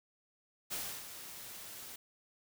white noise with ADSR envelope, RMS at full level -38 dBFS, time 0.7-1.96 s, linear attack 26 ms, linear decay 300 ms, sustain -10 dB, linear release 4 ms, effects none

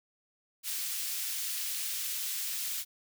white high-pass noise, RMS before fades -35 dBFS, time 0.63-2.85 s, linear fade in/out 50 ms, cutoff 2400 Hz, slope 12 dB/octave, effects none

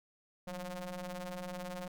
sawtooth ring-modulated tone, 178 Hz, F3, 33 cents sharp, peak -33 dBFS, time 0.47-1.88 s, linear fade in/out 5 ms, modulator 365 Hz, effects none

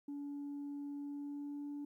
sine tone with pitch glide, 285.9 to 288.9 Hz, D4 to D4, -46 to -28 cents, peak -39 dBFS, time 0.08-1.85 s, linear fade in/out 5 ms, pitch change +18 cents, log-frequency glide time 0.98-1.7 s, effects tanh soft clip ceiling -39 dBFS + 13-bit

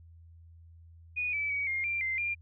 sine tone with pitch steps, 2467 / 2307 / 2262 / 2126 / 2370 / 2081 / 2395 Hz, D#7 / D7 / C#7 / C7 / D7 / C7 / D7, -15 / -31 / +34 / +27 / +15 / -10 / +33 cents, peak -29 dBFS, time 1.16-2.35 s, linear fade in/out 20 ms, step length 170 ms, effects added 83 Hz sine -51 dBFS peak until 2.41 s

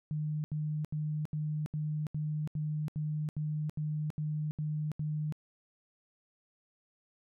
sine tone bursts, 152.1 Hz, D#3, 39 cents flat, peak -31 dBFS, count 13, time 0.11-5.324 s, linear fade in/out 0 ms, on 330 ms, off 77 ms, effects none

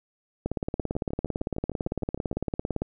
two click trains, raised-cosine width 2 ms, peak -23 / -14 dBFS, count 11 / 43, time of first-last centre 0.8-2.329 / 0.46-2.82 s, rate 6.54 / 17.8 Hz, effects none

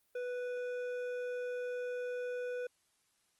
sine tone with hard clipping, 493.9 Hz, B4, in tune, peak -38 dBFS, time 0.15-2.67 s, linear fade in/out 5 ms, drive 9 dB, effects white hiss -75 dBFS RMS until 3.39 s + Opus 32 kbps

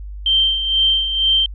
sine tone with tremolo, 3136 Hz, G7, in tune, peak -11 dBFS, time 0.26-1.46 s, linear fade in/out 2 ms, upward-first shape sine, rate 2.1 Hz, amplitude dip 60%, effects added 50 Hz sine -28 dBFS peak until 1.54 s

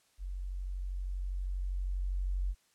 sine tone with level ramp, 46.25 Hz, F#1, in tune, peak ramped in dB -36 to -29 dBFS, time 0.18-2.55 s, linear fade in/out 50 ms, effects white hiss -70 dBFS RMS until 2.74 s + low-pass 10000 Hz 12 dB/octave

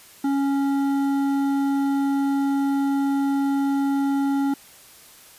triangle tone with hard clipping, 277.2 Hz, C#4, in tune, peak -21 dBFS, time 0.24-4.54 s, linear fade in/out 5 ms, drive 13 dB, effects white hiss -48 dBFS RMS until 5.38 s + resampled to 32000 Hz

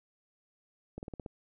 slowing click train, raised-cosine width 2 ms, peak -27 dBFS, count 6, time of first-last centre 0.98-1.262 s, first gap 49 ms, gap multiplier 1.07, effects none

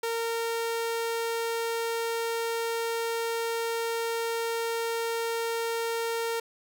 sawtooth tone, 460 Hz, A#4, 23 cents flat, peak -24 dBFS, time 0.03-6.4 s, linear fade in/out 5 ms, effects none

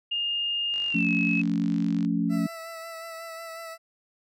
sine tone with pitch glide, 2827 to 2577 Hz, F7 to E7, +20 to -40 cents, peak -25 dBFS, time 0.11-1.42 s, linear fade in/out 10 ms, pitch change -160 cents, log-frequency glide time 0.88-1.09 s
click train, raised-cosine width 0.2 ms, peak -27 dBFS, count 65, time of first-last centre 0.74-2.049 s, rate 48.9 Hz
sine chord, F augmented, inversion none, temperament equal with one note detuned, 174.61 / 220 / 280.7 Hz, F3 / A3 / C#4, 0 / 0 / +22 cents, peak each -27 dBFS, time 0.94-2.47 s, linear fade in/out 10 ms
20% pulse tone with vibrato, 659.3 Hz, E5, in tune, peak -32 dBFS, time 2.29-3.78 s, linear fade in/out 50 ms, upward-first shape sine, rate 5.5 Hz, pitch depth 21 cents each way
effects none

